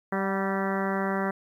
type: harmonic tone with a mistuned harmonic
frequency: 194.5 Hz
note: G3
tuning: 13 cents flat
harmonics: 1 / 2 / 3 / 4 / 5 / 6 / 7 / 8 / 9 / 10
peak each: -29 / -32 / -34 / -35 / -36 / -37 / -37 / -38 / -39 / -39 dBFS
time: 0.12-1.31 s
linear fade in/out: 5 ms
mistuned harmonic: 4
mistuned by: -30 cents
effects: 10-bit